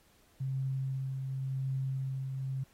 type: tone with tremolo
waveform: sine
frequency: 133.4 Hz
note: C3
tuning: 34 cents sharp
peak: -30 dBFS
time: 0.4-2.64 s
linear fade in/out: 10 ms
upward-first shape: triangle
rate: 0.92 Hz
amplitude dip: 40%
effects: pink hiss -66 dBFS RMS until 2.73 s + AAC 48 kbps